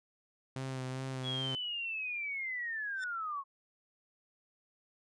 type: tone with vibrato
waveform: sawtooth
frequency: 130.81 Hz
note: C3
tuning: in tune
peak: -33 dBFS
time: 0.56-1.55 s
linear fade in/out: 2 ms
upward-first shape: sine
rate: 2.5 Hz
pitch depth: 26 cents each way
type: linear sweep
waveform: sine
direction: down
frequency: 3370 to 1072 Hz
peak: -35 dBFS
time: 1.23-3.44 s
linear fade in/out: 50 ms
type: tone with exponential growth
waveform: 15% pulse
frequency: 1787 Hz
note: A6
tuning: 26 cents sharp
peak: -35 dBFS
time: 2.94-3.04 s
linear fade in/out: 2 ms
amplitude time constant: 20 ms
effects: resampled to 22050 Hz